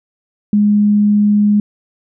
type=tone; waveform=sine; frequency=207.4 Hz; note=G#3; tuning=2 cents flat; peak=-8 dBFS; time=0.53-1.6 s; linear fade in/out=2 ms; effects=none